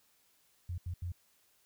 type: tone bursts at uneven times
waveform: sine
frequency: 87.9 Hz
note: F2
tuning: 12 cents sharp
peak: -35 dBFS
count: 3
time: 0.69-0.78 / 0.86-0.94 / 1.02-1.12 s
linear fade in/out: 5 ms
effects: white hiss -70 dBFS RMS until 1.65 s